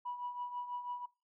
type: tone with tremolo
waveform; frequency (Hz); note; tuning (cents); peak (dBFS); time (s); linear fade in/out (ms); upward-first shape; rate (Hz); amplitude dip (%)
sine; 978; B5; -17; -35; 0.05-1.06; 10; triangle; 6.1; 75
effects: noise-tail reverb RT60 0.3 s tail -23 dB re dry + tanh soft clip ceiling -32 dBFS